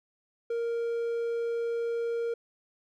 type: tone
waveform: triangle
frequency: 466.2 Hz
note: A#4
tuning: in tune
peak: -26 dBFS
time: 0.5-2.34 s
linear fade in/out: 5 ms
effects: none